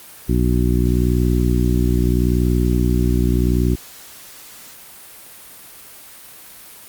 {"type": "harmonic tone", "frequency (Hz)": 60.8, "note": "B1", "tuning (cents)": -26, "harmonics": [1, 2, 3, 4, 5, 6], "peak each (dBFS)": [-17, -20, -22, -23, -24, -25], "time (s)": [0.28, 3.76], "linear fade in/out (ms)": 20, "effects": ["white hiss -40 dBFS RMS until 6.88 s", "Opus 32 kbps"]}